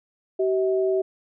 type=tone pair together; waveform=sine; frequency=382.1 / 642.6 Hz; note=G4 / E5; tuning=-44 / -44 cents; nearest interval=major sixth; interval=900 cents; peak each=-20 / -26 dBFS; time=0.39-1.02 s; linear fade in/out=10 ms; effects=none